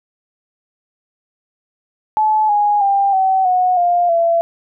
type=tone with pitch steps; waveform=sine; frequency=862 / 827.4 / 794.1 / 762.2 / 731.6 / 702.2 / 674 Hz; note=A5 / G#5 / G5 / G5 / F#5 / F5 / E5; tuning=-36 / -7 / +22 / -49 / -20 / +9 / +38 cents; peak=-11 dBFS; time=2.17-4.41 s; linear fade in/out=0 ms; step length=320 ms; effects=none